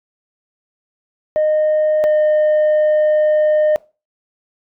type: tone pair in turn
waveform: sine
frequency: 615 / 610.4 Hz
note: D#5 / D#5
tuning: -20 / -33 cents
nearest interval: unison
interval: 13 cents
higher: first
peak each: -10 / -8 dBFS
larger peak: second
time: 1.36-2.04 / 2.04-3.76 s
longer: second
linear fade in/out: 0 ms
effects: noise-tail reverb RT60 0.3 s tail -23 dB re dry + tanh soft clip ceiling -10 dBFS